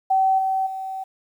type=tone with level steps; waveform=sine; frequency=765 Hz; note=G5; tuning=42 cents flat; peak=-15 / -19 / -27 dBFS; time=0.1-1.04 s; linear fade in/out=10 ms; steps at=0.38 / 0.66 s; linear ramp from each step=10 ms; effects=9-bit